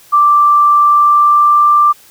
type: tone with pitch glide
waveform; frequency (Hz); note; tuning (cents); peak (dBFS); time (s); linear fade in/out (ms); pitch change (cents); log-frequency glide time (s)
sine; 1174.7 to 1181.5; D6 to D6; 0 to +10; -5; 0.12-1.93; 20; +10; 0.8-1.71
effects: white hiss -43 dBFS RMS until 2.1 s